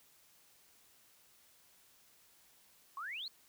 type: exponential sweep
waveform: sine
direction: up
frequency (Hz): 1050 to 4424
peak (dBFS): -40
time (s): 2.97-3.28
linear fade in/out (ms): 2
effects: white hiss -66 dBFS RMS until 3.48 s